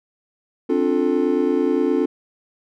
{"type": "chord", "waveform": "triangle", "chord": "D minor seventh", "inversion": "third", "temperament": "just", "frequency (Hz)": [264.3, 293.7, 352.4, 440.5], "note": ["C4", "D4", "F4", "A4"], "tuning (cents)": [18, 0, 16, 2], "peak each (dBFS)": -20, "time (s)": [0.69, 2.06], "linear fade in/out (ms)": 10, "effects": []}